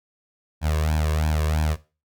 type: tone with flanger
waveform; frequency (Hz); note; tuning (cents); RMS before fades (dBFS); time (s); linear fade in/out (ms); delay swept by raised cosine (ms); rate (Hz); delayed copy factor
sawtooth; 77.3; D#2; -11; -22; 0.61-1.77; 50; 1.2 to 1.84; 3; +0.9
effects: noise-tail reverb RT60 0.3 s tail -17 dB re dry